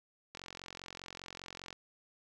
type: click train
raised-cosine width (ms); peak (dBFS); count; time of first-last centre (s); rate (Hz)
0.2; -27; 63; 0.35-1.728; 45
effects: none